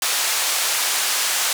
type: band-pass noise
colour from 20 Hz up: white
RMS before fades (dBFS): -21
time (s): 0.02-1.53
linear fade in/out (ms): 2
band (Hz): 680 to 9500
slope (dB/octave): 12
effects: none